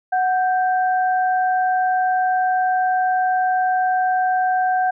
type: tone pair together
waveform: sine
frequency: 740 / 1568 Hz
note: F#5 / G6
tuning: 0 / 0 cents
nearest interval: octave + minor second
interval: 1300 cents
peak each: -16 / -25 dBFS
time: 0.12-4.91 s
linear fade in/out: 10 ms
effects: none